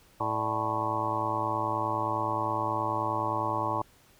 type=harmonic tone with a mistuned harmonic; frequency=109.6 Hz; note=A2; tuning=6 cents flat; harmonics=1 / 2 / 3 / 4 / 5 / 6 / 7 / 8 / 9 / 10; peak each=-37 / -45 / -37 / -42 / -36 / -45 / -38 / -33 / -33 / -33 dBFS; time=0.2-3.82 s; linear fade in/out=5 ms; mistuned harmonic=5; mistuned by=+120 cents; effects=pink hiss -60 dBFS RMS until 4.19 s